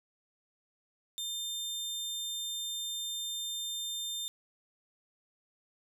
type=tone; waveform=sawtooth; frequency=3600 Hz; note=A7; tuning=39 cents sharp; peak=-32 dBFS; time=1.18-4.28 s; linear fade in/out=0 ms; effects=none